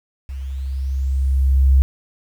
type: tone with level ramp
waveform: sine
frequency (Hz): 66.9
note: C2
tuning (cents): +39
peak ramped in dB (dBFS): -26 to -8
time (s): 0.29-1.82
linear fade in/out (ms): 0
effects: 8-bit